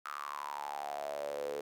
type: tone with high-pass filter sweep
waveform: sawtooth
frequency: 72.3 Hz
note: D2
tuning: 27 cents flat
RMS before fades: -40 dBFS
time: 0.05-1.61 s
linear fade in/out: 5 ms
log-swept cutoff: 1300 to 450 Hz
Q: 9.1
effects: none